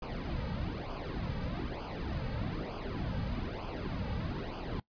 brown noise with flanger, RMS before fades -37 dBFS, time 0.02-4.8 s, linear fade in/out 5 ms, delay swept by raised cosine 0.51 to 2.91 ms, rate 1.1 Hz, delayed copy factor -0.75, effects noise-tail reverb RT60 0.1 s tail -20 dB re dry + resampled to 11025 Hz

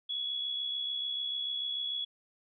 sine tone with amplitude modulation, 3375 Hz, G#7, 27 cents sharp, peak -30 dBFS, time 0.09-2.05 s, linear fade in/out 10 ms, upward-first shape sine, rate 66.8 Hz, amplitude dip 45%, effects none

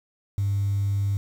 sine tone, 100 Hz, G2, 35 cents sharp, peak -20 dBFS, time 0.38-1.17 s, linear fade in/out 0 ms, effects tanh soft clip ceiling -18 dBFS + 8-bit

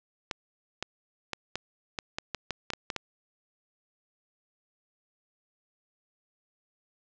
clicks, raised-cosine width 0.2 ms, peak -14 dBFS, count 12, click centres 0.312 / 0.826 / 1.333 / 1.556 / 1.988 / 2.185 / 2.347 / 2.507 / 2.703 / 2.735 / 2.902 / 2.963 s, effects low-pass 7000 Hz 12 dB/octave + 9-bit

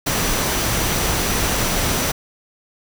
sine tone in noise, 5900 Hz, F#8, 6 cents flat, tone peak -31 dBFS, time 0.06-2.12 s, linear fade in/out 10 ms, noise pink, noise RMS -20 dBFS, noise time 0.06-2.12 s, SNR -14 dB, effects none

